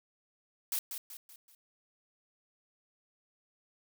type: noise with echo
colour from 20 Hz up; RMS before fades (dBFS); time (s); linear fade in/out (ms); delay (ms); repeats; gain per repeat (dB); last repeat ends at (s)
blue; -33; 0.72-0.79; 2; 190; 4; -7; 1.55
effects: none